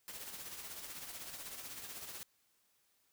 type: noise with tremolo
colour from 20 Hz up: white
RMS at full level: -45 dBFS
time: 0.08-2.23 s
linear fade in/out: 0 ms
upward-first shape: triangle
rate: 16 Hz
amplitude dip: 55%
effects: white hiss -75 dBFS RMS until 3.12 s